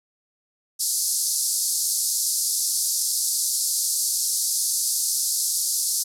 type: band-pass noise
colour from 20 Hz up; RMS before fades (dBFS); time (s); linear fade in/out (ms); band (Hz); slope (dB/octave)
white; -24; 0.79-6.04; 20; 4500 to 12000; 48
effects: none